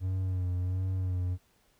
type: tone with vibrato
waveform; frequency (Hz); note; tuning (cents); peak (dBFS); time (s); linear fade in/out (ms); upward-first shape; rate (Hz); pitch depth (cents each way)
triangle; 92; F#2; -9; -26; 0-1.38; 50; sine; 1.4; 39
effects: pink hiss -68 dBFS RMS until 1.79 s